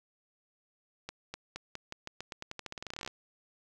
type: accelerating click train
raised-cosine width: 0.2 ms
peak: -22 dBFS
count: 25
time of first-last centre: 1.09-3.076 s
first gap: 250 ms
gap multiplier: 0.88
effects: none